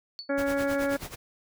sine tone with exponential decay, 4460 Hz, C#8, 10 cents sharp, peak -32 dBFS, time 0.19-0.33 s, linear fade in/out 0 ms, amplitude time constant 29 ms
harmonic tone, 279.3 Hz, C#4, 13 cents sharp, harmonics 1 / 2 / 3 / 4 / 5 / 6 / 7 / 8, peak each -29 / -27 / -40 / -44 / -36 / -36 / -49 / -44 dBFS, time 0.29-0.97 s, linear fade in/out 10 ms
pink noise with tremolo, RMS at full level -37 dBFS, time 0.37-1.16 s, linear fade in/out 20 ms, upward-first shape sine, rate 9.3 Hz, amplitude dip 85%
effects none

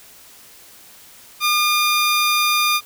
15% pulse tone, 1209 Hz, D6, 50 cents sharp, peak -9 dBFS, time 1.4-2.81 s, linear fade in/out 50 ms, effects white hiss -45 dBFS RMS until 2.85 s

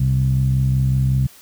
15% pulse tone with low-pass filter, 65.4 Hz, C2, in tune, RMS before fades -17 dBFS, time 0-1.27 s, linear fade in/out 5 ms, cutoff 140 Hz, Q 3.7, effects white hiss -46 dBFS RMS until 1.41 s

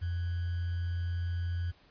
sine tone with sample-and-hold, 86.9 Hz, F2, 8 cents flat, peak -30 dBFS, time 0.01-1.72 s, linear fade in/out 20 ms, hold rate 1575 Hz, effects pink hiss -62 dBFS RMS until 1.9 s + resampled to 11025 Hz

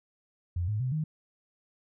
sine tone with pitch steps, 87.6 / 106 / 128.25 / 155.19 Hz, F2 / G#2 / C3 / D#3, +6 / +36 / -34 / -4 cents, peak -27 dBFS, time 0.56-1.04 s, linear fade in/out 5 ms, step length 120 ms, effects none

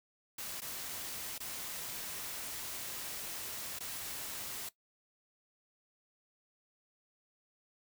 white noise with dropouts, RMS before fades -42 dBFS, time 0.38-4.69 s, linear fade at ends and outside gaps 5 ms, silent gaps 0.606-0.617 / 1.381-1.402 / 3.789-3.804 s, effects noise-tail reverb RT60 0.1 s tail -17 dB re dry

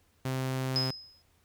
sawtooth tone, 130.8 Hz, C3, in tune, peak -26 dBFS, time 0.25-0.91 s, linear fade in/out 5 ms
sine tone with exponential decay, 5080 Hz, D#8, 35 cents sharp, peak -24 dBFS, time 0.76-1.22 s, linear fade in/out 0 ms, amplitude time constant 100 ms
effects added 85 Hz sine -69 dBFS peak until 1.44 s + pink hiss -69 dBFS RMS until 1.44 s

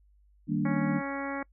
sine chord, Eb major seventh, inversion none, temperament equal, 155.56 / 196 / 233.1 / 293.7 Hz, Eb3 / G3 / Bb3 / D4, 0 / 0 / 0 / 0 cents, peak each -31 dBFS, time 0.47-1.02 s, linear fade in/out 50 ms
harmonic tone, 277.2 Hz, C#4, in tune, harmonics 1 / 2 / 3 / 4 / 5 / 6 / 7 / 8, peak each -35 / -38 / -40 / -41 / -42 / -43 / -43 / -44 dBFS, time 0.65-1.43 s, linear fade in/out 5 ms
effects noise-tail reverb RT60 0.1 s tail -25 dB re dry + added 50 Hz sine -59 dBFS peak until 1.52 s

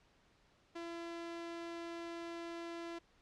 sawtooth tone, 337.9 Hz, E4, 43 cents sharp, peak -39 dBFS, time 0.75-2.99 s, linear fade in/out 10 ms, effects pink hiss -70 dBFS RMS until 3.21 s + low-pass 5000 Hz 12 dB/octave

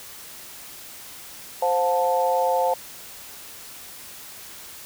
sine chord, F major, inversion second, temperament equal with one note detuned, 523.3 / 713.1 / 880 Hz, C5 / F5 / A5, 0 / +36 / 0 cents, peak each -22 / -24 / -23 dBFS, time 1.62-2.74 s, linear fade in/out 5 ms, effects white hiss -41 dBFS RMS until 4.85 s

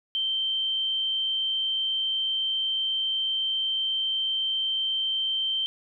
sine tone, 3123 Hz, G7, 7 cents flat, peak -24 dBFS, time 0.15-5.66 s, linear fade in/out 0 ms, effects none

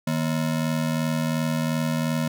square ring-modulated tone, 197.6 Hz, G3, 14 cents sharp, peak -20 dBFS, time 0.07-2.28 s, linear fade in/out 5 ms, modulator 41.4 Hz, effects none

